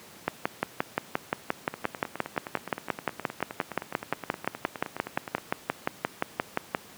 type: two click trains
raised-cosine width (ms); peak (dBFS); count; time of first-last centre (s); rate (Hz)
0.5; -9 / -19; 38 / 36; 0.28-6.749 / 1.74-5.382; 5.72 / 9.61
effects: pink hiss -49 dBFS RMS until 6.97 s + high-pass 150 Hz 12 dB/octave